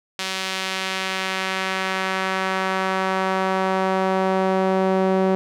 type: tone with band-pass filter sweep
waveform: sawtooth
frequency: 189.4 Hz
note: F#3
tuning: 41 cents sharp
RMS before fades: -22 dBFS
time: 0.19-5.35 s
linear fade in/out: 0 ms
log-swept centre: 3800 to 470 Hz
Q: 0.91
effects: none